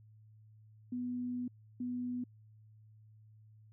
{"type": "tone bursts at uneven times", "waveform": "sine", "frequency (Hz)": 246.9, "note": "B3", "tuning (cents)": 0, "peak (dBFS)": -35, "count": 2, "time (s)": [[0.92, 1.48], [1.8, 2.24]], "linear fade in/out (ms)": 5, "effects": ["added 108 Hz sine -57 dBFS peak until 3.72 s"]}